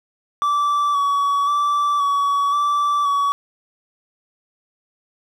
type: tone with vibrato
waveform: triangle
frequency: 1147 Hz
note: D6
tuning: 41 cents flat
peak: -14 dBFS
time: 0.42-3.32 s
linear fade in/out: 0 ms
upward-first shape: square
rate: 0.95 Hz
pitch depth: 24 cents each way
effects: none